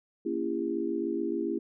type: chord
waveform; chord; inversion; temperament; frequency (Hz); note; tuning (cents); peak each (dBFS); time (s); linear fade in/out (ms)
sine; A# diminished seventh; none; just; 233.1 / 279.7 / 335.6 / 402.8; A#3 / C#4 / E4 / G4; 0 / +16 / +31 / +47; -36 / -35 / -31 / -34; 0.25-1.59; 10
effects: none